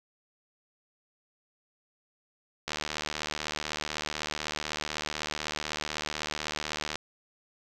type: click train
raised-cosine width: 0.2 ms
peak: -14 dBFS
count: 326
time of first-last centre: 2.68-6.956 s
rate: 76 Hz
effects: none